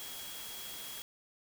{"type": "tone in noise", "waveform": "sine", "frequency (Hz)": 3302, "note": "G#7", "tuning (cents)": -11, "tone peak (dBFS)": -48, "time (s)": [0, 1.02], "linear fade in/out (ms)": 0, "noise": "white", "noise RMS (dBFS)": -45, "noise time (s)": [0, 1.02], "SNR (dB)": -6, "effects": []}